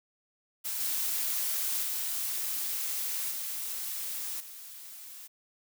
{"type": "noise with level steps", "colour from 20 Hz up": "blue", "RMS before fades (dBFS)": [-34, -31, -33, -36, -46], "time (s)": [0.64, 5.28], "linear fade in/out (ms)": 20, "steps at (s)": [0.8, 1.83, 3.31, 4.4], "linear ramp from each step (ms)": 5, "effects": []}